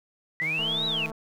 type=linear two-way sweep; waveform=sine; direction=up then down; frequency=1914 to 3951 to 2441 Hz; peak=-25 dBFS; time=0.4-1.06 s; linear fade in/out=0 ms; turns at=0.86 s
type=tone with vibrato; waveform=sawtooth; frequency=158.8 Hz; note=D#3; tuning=36 cents sharp; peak=-32 dBFS; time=0.41-1.11 s; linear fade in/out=10 ms; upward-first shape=square; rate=16 Hz; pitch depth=31 cents each way
type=click train; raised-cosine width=1 ms; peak=-27 dBFS; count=118; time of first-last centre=0.59-1.117 s; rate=222 Hz
effects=none